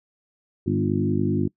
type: harmonic tone with a mistuned harmonic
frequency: 50.4 Hz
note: G1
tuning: 49 cents sharp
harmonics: 2 / 3 / 4 / 5 / 6 / 7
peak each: -27 / -27 / -27 / -27 / -27 / -27 dBFS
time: 0.66-1.48 s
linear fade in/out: 10 ms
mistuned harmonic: 5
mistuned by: -26 cents
effects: noise-tail reverb RT60 0.1 s tail -23 dB re dry